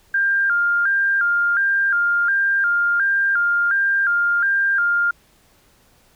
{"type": "tone with vibrato", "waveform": "sine", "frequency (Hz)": 1496, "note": "F#6", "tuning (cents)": 19, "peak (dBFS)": -15, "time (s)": [0.14, 5.11], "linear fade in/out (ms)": 5, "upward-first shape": "square", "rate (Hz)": 1.4, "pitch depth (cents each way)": 110, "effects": ["pink hiss -56 dBFS RMS until 6.15 s"]}